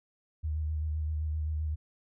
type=tone with vibrato; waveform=sine; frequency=77.2 Hz; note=D#2; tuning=13 cents flat; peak=-29 dBFS; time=0.43-1.76 s; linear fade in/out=20 ms; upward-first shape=square; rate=7.7 Hz; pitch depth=24 cents each way; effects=none